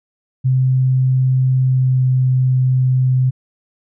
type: tone with pitch glide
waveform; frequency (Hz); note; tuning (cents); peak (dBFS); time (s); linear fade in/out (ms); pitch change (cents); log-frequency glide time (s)
sine; 129.8 to 128.83; C3 to C3; -13 to -26; -11; 0.44-3.31; 20; -13; 1.63-2.05
effects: none